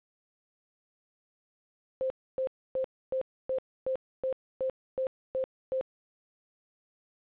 sine tone bursts, 523.3 Hz, C5, in tune, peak -27 dBFS, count 11, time 2.01-5.811 s, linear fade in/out 0 ms, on 91 ms, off 280 ms, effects resampled to 8000 Hz + 11-bit

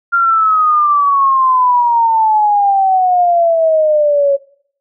sine exponential sweep, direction down, 1396.9 to 552 Hz, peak -8 dBFS, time 0.12-4.37 s, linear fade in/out 20 ms, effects noise-tail reverb RT60 0.6 s tail -21 dB re dry

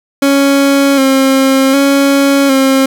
30% pulse tone with vibrato, 272.7 Hz, C#4, 28 cents flat, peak -4 dBFS, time 0.22-2.86 s, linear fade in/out 5 ms, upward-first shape square, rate 0.66 Hz, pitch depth 32 cents each way, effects none

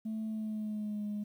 sine tone with pitch glide, 219.2 to 208.1 Hz, A3 to G#3, -6 to +4 cents, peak -32 dBFS, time 0.05-1.24 s, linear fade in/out 10 ms, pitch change -90 cents, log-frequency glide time 0.27-1.04 s, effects tanh soft clip ceiling -32 dBFS + 11-bit

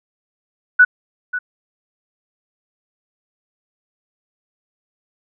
sine tone with echo, 1480 Hz, F#6, in tune, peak -5 dBFS, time 0.79-0.85 s, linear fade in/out 10 ms, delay 540 ms, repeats 1, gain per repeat -14 dB, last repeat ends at 1.39 s, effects none

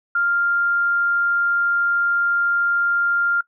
sine tone, 1396.9 Hz, F6, in tune, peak -16 dBFS, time 0.15-3.41 s, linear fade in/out 5 ms, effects noise-tail reverb RT60 0.1 s tail -21 dB re dry

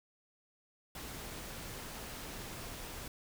pink noise, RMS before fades -45 dBFS, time 0.95-3.08 s, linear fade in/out 2 ms, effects none

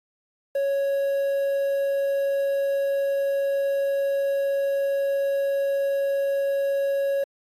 triangle tone with quantisation, 554.4 Hz, C#5, in tune, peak -19 dBFS, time 0.55-7.24 s, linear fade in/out 5 ms, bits 8, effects AAC 48 kbps

